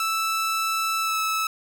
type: tone with pitch glide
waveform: sawtooth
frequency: 1318.5 to 1304.1 Hz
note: E6 to E6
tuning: 0 to -19 cents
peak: -19 dBFS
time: 0-1.47 s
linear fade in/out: 2 ms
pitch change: -19 cents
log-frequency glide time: 1.01-1.18 s
effects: none